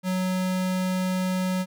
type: tone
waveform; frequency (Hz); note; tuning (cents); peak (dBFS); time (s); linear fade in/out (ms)
square; 185; F#3; 0; -24; 0.03-1.66; 50
effects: none